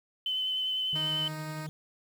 sine tone with vibrato, 3041 Hz, F#7, 47 cents sharp, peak -28 dBFS, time 0.26-1.28 s, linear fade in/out 2 ms, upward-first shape sine, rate 10 Hz, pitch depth 13 cents each way
triangle tone with tremolo, 153.4 Hz, D#3, 24 cents flat, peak -33 dBFS, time 0.93-1.69 s, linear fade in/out 0 ms, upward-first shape triangle, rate 11 Hz, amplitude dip 45%
10% pulse tone, 311.1 Hz, D#4, in tune, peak -31 dBFS, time 0.95-1.67 s, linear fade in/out 10 ms
effects 9-bit

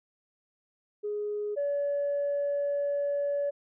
sine tone pair in turn, 416.4 / 570.9 Hz, G#4 / D5, +5 / -49 cents, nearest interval perfect fourth, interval 546 cents, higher second, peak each -29 / -25 dBFS, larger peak second, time 1.03-1.56 / 1.56-3.51 s, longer second, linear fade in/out 20 ms, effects tanh soft clip ceiling -23 dBFS

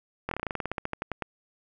slowing click train, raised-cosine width 0.5 ms, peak -15 dBFS, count 18, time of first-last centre 0.29-1.223 s, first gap 23 ms, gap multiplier 1.1, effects none

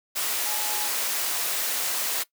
sine tone in noise, 842 Hz, G#5, 24 cents sharp, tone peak -35 dBFS, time 0.45-0.89 s, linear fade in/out 20 ms, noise white, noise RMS -27 dBFS, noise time 0.15-2.24 s, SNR -11 dB, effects noise-tail reverb RT60 0.1 s tail -19 dB re dry + high-pass 400 Hz 12 dB/octave

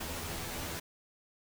pink noise with comb filter, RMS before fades -39 dBFS, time 0-0.8 s, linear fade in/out 10 ms, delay 12 ms, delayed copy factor +0.85, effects none

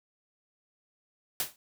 white noise with exponential decay, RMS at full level -26 dBFS, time 1.4-1.56 s, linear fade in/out 1 ms, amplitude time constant 33 ms, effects none

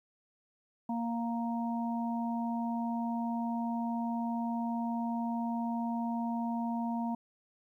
harmonic tone, 233.1 Hz, A#3, in tune, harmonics 1 / 3 / 4, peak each -32 / -40 / -39 dBFS, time 0.89-7.15 s, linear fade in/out 5 ms, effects 12-bit

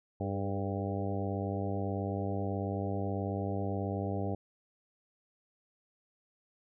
harmonic tone with a mistuned harmonic, 98.4 Hz, G2, 7 cents sharp, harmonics 1 / 2 / 3 / 4 / 5 / 6 / 7 / 8, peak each -35 / -38 / -40 / -41 / -42 / -43 / -43 / -44 dBFS, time 0.2-4.35 s, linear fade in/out 5 ms, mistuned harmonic 4, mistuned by +40 cents, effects none

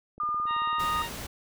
click train, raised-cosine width 2 ms, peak -35 dBFS, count 15, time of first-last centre 0.18-0.949 s, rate 18.2 Hz
sine tone with pitch glide, 1209 to 1235.8 Hz, D6 to D#6, +50 to -12 cents, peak -26 dBFS, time 0.2-1.02 s, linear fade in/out 2 ms, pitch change +38 cents, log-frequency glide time 0.32-0.81 s
harmonic tone, 932.3 Hz, A#5, in tune, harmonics 1 / 2 / 3 / 4, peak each -35 / -38 / -40 / -41 dBFS, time 0.46-1.1 s, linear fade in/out 50 ms
pink noise, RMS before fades -38 dBFS, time 0.79-1.27 s, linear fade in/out 10 ms
effects none

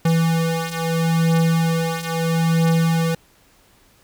square beating tone pair, 164.2 / 164.96 Hz, E3 / E3, -6 / +2 cents, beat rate 0.76 Hz, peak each -22 / -19 dBFS, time 0.05-3.15 s, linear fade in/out 5 ms, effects pink hiss -55 dBFS RMS until 4.03 s

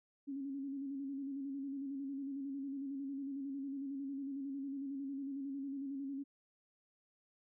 sine tone with vibrato, 275.3 Hz, C#4, 12 cents flat, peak -39 dBFS, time 0.27-6.24 s, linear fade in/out 20 ms, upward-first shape square, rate 11 Hz, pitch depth 40 cents each way, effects none

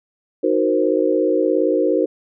sine chord, C half-diminished seventh, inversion first, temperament equal, 311.1 / 370 / 466.2 / 523.3 Hz, Eb4 / Gb4 / Bb4 / C5, 0 / 0 / 0 / 0 cents, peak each -20 dBFS, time 0.43-2.06 s, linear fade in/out 10 ms, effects none

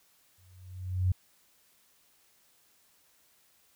sine tone with exponential growth, 92 Hz, F#2, 9 cents flat, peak -21 dBFS, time 0.38-1.12 s, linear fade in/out 5 ms, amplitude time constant 160 ms, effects white hiss -66 dBFS RMS until 3.75 s

